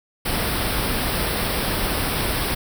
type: band-stop noise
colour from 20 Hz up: pink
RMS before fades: -23 dBFS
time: 0.25-2.55 s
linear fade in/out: 10 ms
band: 5500 to 8400 Hz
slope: 96 dB/octave
effects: none